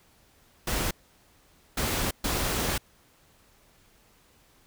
pink noise bursts at uneven times, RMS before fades -28 dBFS, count 3, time 0.67-0.91 / 1.77-2.11 / 2.24-2.78 s, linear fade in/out 5 ms, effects pink hiss -61 dBFS RMS until 4.66 s

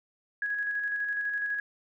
sine tone with tremolo, 1664 Hz, G#6, 3 cents sharp, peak -27 dBFS, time 0.42-1.6 s, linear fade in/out 2 ms, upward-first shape square, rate 12 Hz, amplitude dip 30%, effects none

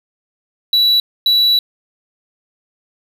triangle tone bursts at uneven times, 3933 Hz, B7, 8 cents flat, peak -8 dBFS, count 2, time 0.73-1 / 1.26-1.59 s, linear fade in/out 2 ms, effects none

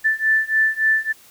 sine beating tone pair, 1760 / 1763.5 Hz, A6 / A6, 0 / +3 cents, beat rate 3.5 Hz, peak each -19 / -18 dBFS, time 0.04-1.13 s, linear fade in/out 20 ms, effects white hiss -49 dBFS RMS until 1.3 s

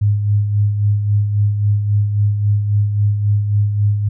sine tone with tremolo, 103.3 Hz, G#2, 9 cents flat, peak -10 dBFS, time 0.01-4.09 s, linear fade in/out 10 ms, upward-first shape sine, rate 3.7 Hz, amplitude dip 50%, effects none

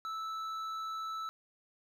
triangle tone with hard clipping, 1313 Hz, E6, 7 cents flat, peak -38 dBFS, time 0.05-1.29 s, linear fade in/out 0 ms, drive 10 dB, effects none

